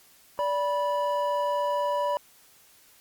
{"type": "tone pair together", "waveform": "triangle", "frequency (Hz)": [581.4, 980], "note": ["D5", "B5"], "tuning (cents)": [-18, -14], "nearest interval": "major sixth", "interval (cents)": 904, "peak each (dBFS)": -25, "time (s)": [0.39, 2.17], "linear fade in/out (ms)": 0, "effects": ["white hiss -57 dBFS RMS until 3 s", "Opus 48 kbps"]}